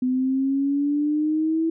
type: exponential sweep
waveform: sine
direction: up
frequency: 251.9 to 328.3 Hz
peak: -19 dBFS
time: 0.02-1.7 s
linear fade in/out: 5 ms
effects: none